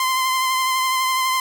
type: tone with vibrato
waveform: sawtooth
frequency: 1038 Hz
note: C6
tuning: 14 cents flat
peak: -14 dBFS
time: 0-1.4 s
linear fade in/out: 2 ms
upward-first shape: triangle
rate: 12 Hz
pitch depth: 25 cents each way
effects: none